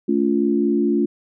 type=chord; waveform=sine; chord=A augmented; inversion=none; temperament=equal with one note detuned; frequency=220 / 284.3 / 349.2 Hz; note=A3 / C#4 / E#4; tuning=0 / +44 / 0 cents; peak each=-20 dBFS; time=0.08-1.06 s; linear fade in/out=10 ms; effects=none